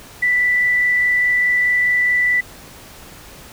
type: tone with frequency modulation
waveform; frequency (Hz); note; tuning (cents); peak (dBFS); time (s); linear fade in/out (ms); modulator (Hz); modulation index
sine; 1975.5; B6; 0; -13; 0.22-2.41; 10; 24.8; 0.5
effects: pink hiss -40 dBFS RMS until 3.52 s